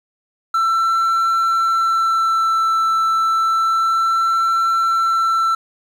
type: tone with vibrato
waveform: triangle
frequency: 1336 Hz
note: E6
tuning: 23 cents sharp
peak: -12 dBFS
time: 0.54-5.55 s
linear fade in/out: 5 ms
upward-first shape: sine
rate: 0.3 Hz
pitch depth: 11 cents each way
effects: 8-bit